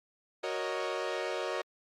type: chord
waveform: sawtooth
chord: D# minor seventh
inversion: first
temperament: equal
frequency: 370 / 466.2 / 554.4 / 622.3 Hz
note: F#4 / A#4 / C#5 / D#5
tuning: 0 / 0 / 0 / 0 cents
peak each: -34 dBFS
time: 0.43-1.62 s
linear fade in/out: 10 ms
effects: low-pass 5000 Hz 12 dB/octave + Opus 48 kbps